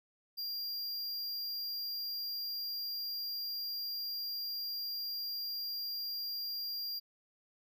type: tone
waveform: square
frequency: 4778 Hz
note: D8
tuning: 29 cents sharp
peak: -37 dBFS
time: 0.37-7 s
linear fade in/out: 20 ms
effects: none